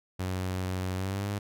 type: tone with pitch glide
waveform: sawtooth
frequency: 92.7 to 101.68 Hz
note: F#2 to G#2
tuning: +4 to -36 cents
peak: -26 dBFS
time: 0.19-1.39 s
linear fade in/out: 10 ms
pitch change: +160 cents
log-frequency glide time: 0.95-1.28 s
effects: none